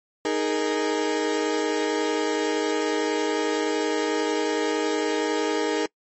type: chord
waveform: 35% pulse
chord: D# suspended fourth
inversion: none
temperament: equal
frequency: 311.1 / 415.3 / 466.2 Hz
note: D#4 / G#4 / A#4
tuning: 0 / 0 / 0 cents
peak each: -25 dBFS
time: 0.25-5.86 s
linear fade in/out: 2 ms
effects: noise-tail reverb RT60 0.1 s tail -26 dB re dry + MP3 32 kbps